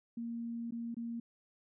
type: tone with dropouts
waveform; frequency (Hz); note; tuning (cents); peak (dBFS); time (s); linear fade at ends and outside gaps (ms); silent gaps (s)
sine; 233.1; A#3; 0; -37; 0.17-1.2; 5; 0.709-0.721 / 0.945-0.967
effects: none